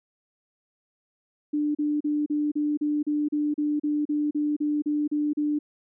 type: tone bursts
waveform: sine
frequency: 296.9 Hz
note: D4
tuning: 19 cents sharp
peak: -22 dBFS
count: 16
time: 1.53-5.59 s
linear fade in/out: 10 ms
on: 220 ms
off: 36 ms
effects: none